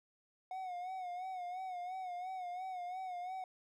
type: tone with vibrato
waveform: triangle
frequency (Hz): 732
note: F#5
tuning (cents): -19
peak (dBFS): -38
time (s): 0.51-3.44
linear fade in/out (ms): 2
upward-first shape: sine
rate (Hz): 2.9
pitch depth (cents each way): 64
effects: none